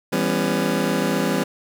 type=chord; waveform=25% pulse; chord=C# half-diminished seventh; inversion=first; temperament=just; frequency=166.31 / 199.57 / 249.5 / 277.2 Hz; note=E3 / G3 / B3 / C#4; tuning=+16 / +31 / +18 / 0 cents; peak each=-22 / -20 / -22 / -22 dBFS; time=0.12-1.44 s; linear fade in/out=10 ms; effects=none